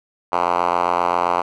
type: tone with band-pass filter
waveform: 5% pulse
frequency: 87.6 Hz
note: F2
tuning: 6 cents sharp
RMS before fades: -19 dBFS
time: 0.32-1.42 s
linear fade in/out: 10 ms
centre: 990 Hz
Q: 1.9
effects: none